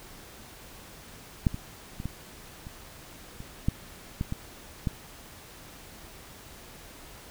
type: clicks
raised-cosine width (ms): 5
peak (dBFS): -9 / -21 / -23 / -19 / -29 / -27 / -11 / -16 / -18 / -14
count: 10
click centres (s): 1.468 / 1.544 / 2.001 / 2.056 / 2.669 / 3.404 / 3.685 / 4.211 / 4.324 / 4.872
effects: pink hiss -48 dBFS RMS until 7.3 s